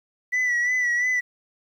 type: tone with vibrato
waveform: sine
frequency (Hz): 1963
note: B6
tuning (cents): -11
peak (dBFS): -17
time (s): 0.32-1.21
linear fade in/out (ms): 20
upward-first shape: sine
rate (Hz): 2.9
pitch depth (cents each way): 45
effects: tanh soft clip ceiling -19 dBFS + 9-bit